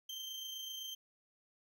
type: tone with amplitude modulation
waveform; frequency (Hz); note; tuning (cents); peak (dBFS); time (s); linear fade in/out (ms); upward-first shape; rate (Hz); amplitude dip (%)
35% pulse; 3136; G7; 0; -39; 0.09-0.95; 5; sine; 27.8; 35
effects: none